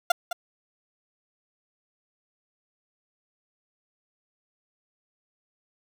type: tone with echo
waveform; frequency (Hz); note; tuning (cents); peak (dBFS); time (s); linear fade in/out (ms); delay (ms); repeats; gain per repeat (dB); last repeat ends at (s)
30% pulse; 698.5; F5; 0; -14; 0.1-0.12; 5; 210; 1; -11; 0.33
effects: none